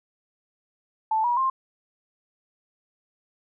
sine tone with pitch steps, 878 / 963 / 1056.3 Hz, A5 / B5 / C6, -4 / -44 / +16 cents, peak -20 dBFS, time 1.11-1.5 s, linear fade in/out 5 ms, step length 130 ms, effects none

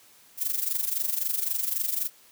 violet noise with amplitude modulation, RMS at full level -25 dBFS, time 0.37-2.1 s, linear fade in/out 50 ms, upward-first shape sine, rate 23.8 Hz, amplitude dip 75%, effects white hiss -56 dBFS RMS until 2.31 s + high-pass 100 Hz 12 dB/octave

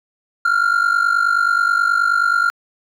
triangle ring-modulated tone, 1395 Hz, F6, 2 cents flat, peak -8 dBFS, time 0.45-2.5 s, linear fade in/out 0 ms, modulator 24.7 Hz, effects tanh soft clip ceiling -4 dBFS

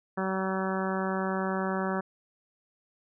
harmonic tone, 190 Hz, F#3, 46 cents sharp, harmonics 1 / 2 / 3 / 4 / 5 / 6 / 7 / 8 / 9, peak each -31 / -34 / -36 / -37 / -38 / -39 / -39 / -40 / -41 dBFS, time 0.17-2.01 s, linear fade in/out 10 ms, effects none

